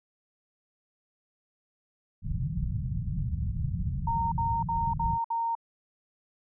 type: low-pass noise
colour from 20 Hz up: white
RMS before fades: -31 dBFS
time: 2.22-5.19 s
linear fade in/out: 50 ms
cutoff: 170 Hz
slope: 48 dB/octave
type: tone bursts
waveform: sine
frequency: 922 Hz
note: A#5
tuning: 19 cents flat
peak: -26 dBFS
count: 5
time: 4.07-5.552 s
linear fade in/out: 5 ms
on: 250 ms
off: 58 ms
effects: none